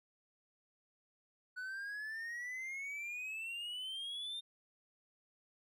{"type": "exponential sweep", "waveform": "triangle", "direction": "up", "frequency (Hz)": [1479, 3646], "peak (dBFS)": -39, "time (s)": [1.56, 4.41], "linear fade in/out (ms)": 20, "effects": []}